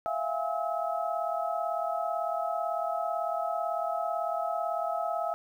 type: tone cluster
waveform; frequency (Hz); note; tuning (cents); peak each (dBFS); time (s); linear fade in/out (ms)
sine; 665 / 703 / 821 / 1289; E5 / F5 / G#5 / E6; +15 / +11 / -20 / -39; -32 / -33 / -37 / -35; 0.06-5.34; 0
effects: 10-bit